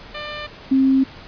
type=tone pair in turn; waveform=10% pulse / sine; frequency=597 / 266.4 Hz; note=D5 / C4; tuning=+28 / +31 cents; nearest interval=octave + major second; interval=1397 cents; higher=first; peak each=-20 / -12 dBFS; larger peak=second; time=0.14-0.47 / 0.71-1.04 s; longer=neither; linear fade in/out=10 ms; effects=pink hiss -40 dBFS RMS until 1.27 s + resampled to 11025 Hz